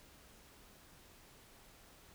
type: silence
effects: pink hiss -61 dBFS RMS until 2.14 s